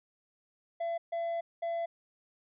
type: tone bursts at uneven times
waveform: triangle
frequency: 675 Hz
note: E5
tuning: 41 cents sharp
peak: -29 dBFS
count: 3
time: 0.8-0.98 / 1.12-1.41 / 1.62-1.86 s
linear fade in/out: 10 ms
effects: resampled to 8000 Hz